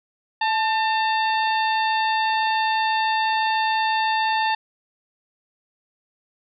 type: harmonic tone with a mistuned harmonic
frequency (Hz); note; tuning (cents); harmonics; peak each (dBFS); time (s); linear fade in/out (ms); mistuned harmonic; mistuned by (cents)
899; A5; +37; 1 / 2 / 3 / 4 / 5; -20 / -26 / -30 / -32 / -34; 0.41-4.55; 5; 1; -49
effects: none